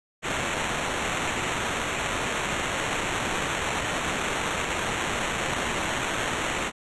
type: noise with sample-and-hold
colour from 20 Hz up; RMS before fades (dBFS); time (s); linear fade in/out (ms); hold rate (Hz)
violet; -28; 0.22-6.72; 50; 4900
effects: resampled to 24000 Hz